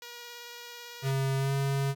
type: tone with vibrato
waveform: 5% pulse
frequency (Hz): 478.4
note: A#4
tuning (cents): +45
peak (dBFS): -31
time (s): 0.02-1.11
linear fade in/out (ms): 2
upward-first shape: sine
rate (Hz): 18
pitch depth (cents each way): 11
type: tone with pitch glide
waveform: square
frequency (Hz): 135.1 to 137.86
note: C#3 to C#3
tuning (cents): -44 to -9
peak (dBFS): -27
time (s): 1.02-1.95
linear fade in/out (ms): 50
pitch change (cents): +35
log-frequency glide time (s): 1.37-1.53
effects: none